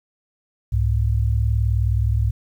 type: tone pair together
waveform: sine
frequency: 66.6 / 105.72 Hz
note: C2 / G#2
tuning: +31 / +31 cents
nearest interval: minor sixth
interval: 800 cents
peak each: -19 dBFS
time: 0.72-2.31 s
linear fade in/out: 10 ms
effects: 9-bit